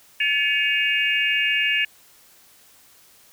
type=tone cluster; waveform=sine; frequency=1724 / 2247 / 2524 / 2810 Hz; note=A6 / C#7 / D#7 / F7; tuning=-36 / +23 / +24 / +10 cents; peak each=-24 / -25 / -24 / -23 dBFS; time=0.2-1.85 s; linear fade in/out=5 ms; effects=white hiss -53 dBFS RMS until 3.32 s